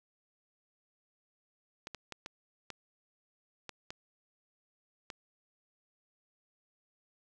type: clicks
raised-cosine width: 0.2 ms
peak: -24 dBFS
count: 8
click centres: 1.871 / 1.947 / 2.123 / 2.261 / 2.703 / 3.693 / 3.905 / 5.102 s
effects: none